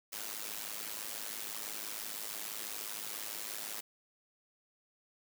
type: noise with amplitude modulation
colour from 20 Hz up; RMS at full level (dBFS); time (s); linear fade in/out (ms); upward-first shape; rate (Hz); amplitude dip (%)
white; -38; 0.12-3.81; 10; sine; 106; 80
effects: high-pass 200 Hz 12 dB/octave